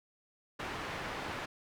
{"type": "low-pass noise", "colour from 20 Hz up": "white", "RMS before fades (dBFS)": -40, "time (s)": [0.59, 1.46], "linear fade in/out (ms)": 10, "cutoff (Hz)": 1800, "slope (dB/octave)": 12, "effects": []}